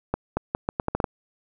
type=accelerating click train; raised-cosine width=1 ms; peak=-9 dBFS; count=9; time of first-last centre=0.14-1.042 s; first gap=230 ms; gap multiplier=0.78; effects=none